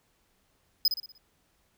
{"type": "tone with echo", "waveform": "square", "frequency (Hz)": 5030, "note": "D#8", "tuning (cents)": 18, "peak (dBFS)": -20, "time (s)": [0.85, 0.88], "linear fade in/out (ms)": 2, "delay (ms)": 60, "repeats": 5, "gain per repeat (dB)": -7, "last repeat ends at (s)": 1.18, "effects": ["pink hiss -70 dBFS RMS until 1.77 s"]}